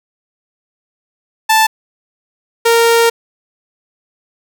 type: tone pair in turn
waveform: sawtooth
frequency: 880 / 463.3 Hz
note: A5 / A#4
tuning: 0 / -11 cents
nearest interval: major seventh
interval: 1111 cents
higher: first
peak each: -4 dBFS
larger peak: neither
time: 1.49-1.67 / 2.65-3.1 s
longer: second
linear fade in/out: 10 ms
effects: none